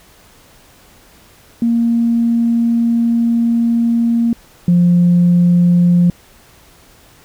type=tone pair in turn; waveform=sine; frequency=233.1 / 175.13 Hz; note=A#3 / F3; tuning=0 / +5 cents; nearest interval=perfect fourth; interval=495 cents; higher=first; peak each=-10 / -6 dBFS; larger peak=second; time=1.62-4.33 / 4.68-6.1 s; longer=first; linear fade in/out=2 ms; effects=tanh soft clip ceiling -4 dBFS + pink hiss -46 dBFS RMS until 7.24 s